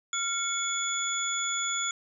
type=tone cluster; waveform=sine; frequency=1382 / 2202 / 3401 / 6920 Hz; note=F6 / C#7 / G#7 / A8; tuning=-19 / -12 / +40 / -30 cents; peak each=-33 / -37 / -33 / -31 dBFS; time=0.13-1.91 s; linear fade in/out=2 ms; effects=none